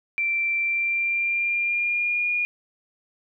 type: tone with pitch glide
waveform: sine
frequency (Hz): 2349 to 2432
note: D7 to D#7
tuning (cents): 0 to -40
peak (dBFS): -21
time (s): 0.18-2.45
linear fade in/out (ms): 0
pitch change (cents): +60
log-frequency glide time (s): 0.6-2.29
effects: none